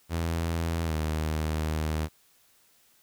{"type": "tone with pitch glide", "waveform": "sawtooth", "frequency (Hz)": [83.1, 77.98], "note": ["E2", "D#2"], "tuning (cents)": [15, 4], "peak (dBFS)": -23, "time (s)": [0.09, 2.09], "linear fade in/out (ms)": 50, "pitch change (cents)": -111, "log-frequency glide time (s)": [0.84, 0.94], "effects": ["white hiss -63 dBFS RMS until 3.02 s"]}